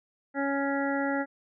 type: harmonic tone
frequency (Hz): 278.1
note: C#4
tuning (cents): +6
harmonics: 1 / 2 / 3 / 5 / 6 / 7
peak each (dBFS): -29 / -32 / -34 / -36 / -37 / -37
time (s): 0.34-1.26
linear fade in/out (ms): 50
effects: none